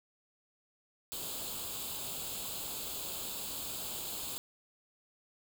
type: noise with comb filter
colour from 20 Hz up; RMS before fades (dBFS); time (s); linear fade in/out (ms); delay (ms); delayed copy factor
white; -40; 1.12-4.38; 0; 0.26; +0.75
effects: none